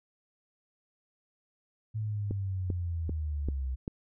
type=linear sweep; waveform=sine; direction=down; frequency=110 to 63 Hz; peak=-30 dBFS; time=1.94-3.76 s; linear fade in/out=20 ms
type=click train; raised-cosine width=3 ms; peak=-21 dBFS; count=5; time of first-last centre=2.31-3.879 s; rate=2.55 Hz
effects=none